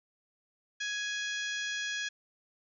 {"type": "harmonic tone", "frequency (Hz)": 833, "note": "G#5", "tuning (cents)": 5, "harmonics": [2, 3, 4, 5, 6, 7, 8], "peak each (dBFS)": [-35, -42, -39, -47, -47, -45, -47], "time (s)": [0.8, 2.09], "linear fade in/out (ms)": 10, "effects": []}